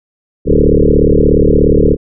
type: tone with frequency modulation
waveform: sine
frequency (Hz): 233.1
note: A#3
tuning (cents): 0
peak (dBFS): -5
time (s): 0.45-1.97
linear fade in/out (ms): 50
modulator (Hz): 36.9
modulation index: 6.7
effects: none